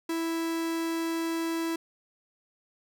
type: tone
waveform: 45% pulse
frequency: 329.6 Hz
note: E4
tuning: in tune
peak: -28 dBFS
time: 0.09-1.76 s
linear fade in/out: 5 ms
effects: none